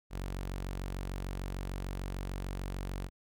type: tone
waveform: sawtooth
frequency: 46.7 Hz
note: F#1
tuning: 17 cents sharp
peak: -32 dBFS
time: 0.1-3.1 s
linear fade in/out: 50 ms
effects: none